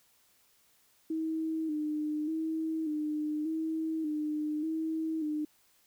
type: tone with vibrato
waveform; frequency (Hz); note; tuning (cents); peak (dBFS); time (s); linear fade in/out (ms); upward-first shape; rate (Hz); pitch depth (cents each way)
sine; 311.1; D#4; 0; -30; 1.1-5.45; 5; square; 0.85; 47
effects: white hiss -67 dBFS RMS until 5.86 s